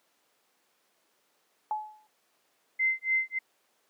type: tone with exponential decay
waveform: sine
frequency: 855 Hz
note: A5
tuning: 50 cents flat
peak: -25 dBFS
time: 1.71-2.07 s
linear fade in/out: 1 ms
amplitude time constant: 78 ms
type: tone with tremolo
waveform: sine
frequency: 2072 Hz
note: C7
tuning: 17 cents flat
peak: -22 dBFS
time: 2.79-3.39 s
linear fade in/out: 10 ms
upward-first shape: sine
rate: 3.5 Hz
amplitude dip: 100%
effects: pink hiss -70 dBFS RMS until 3.89 s + high-pass 400 Hz 12 dB/octave